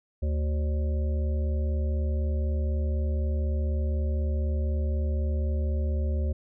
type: harmonic tone with a mistuned harmonic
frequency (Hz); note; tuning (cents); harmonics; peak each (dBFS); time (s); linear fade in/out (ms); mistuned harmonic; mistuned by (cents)
74.7; D2; +30; 1 / 3 / 5 / 7 / 8; -24 / -38 / -41 / -41 / -44; 0.22-6.33; 10; 7; +35
effects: none